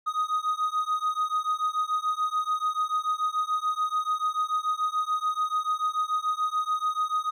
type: beating tone pair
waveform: triangle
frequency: 1244.5 / 1251.4 Hz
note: D#6 / D#6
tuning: 0 / +10 cents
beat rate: 6.9 Hz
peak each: -26 dBFS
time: 0.06-7.31 s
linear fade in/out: 20 ms
effects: none